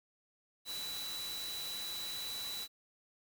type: tone in noise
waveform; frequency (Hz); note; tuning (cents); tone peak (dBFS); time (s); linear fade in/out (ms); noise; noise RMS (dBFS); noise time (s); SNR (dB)
sine; 3951; B7; 0; -40; 0.65-2.68; 50; white; -45; 0.65-2.68; +2
effects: none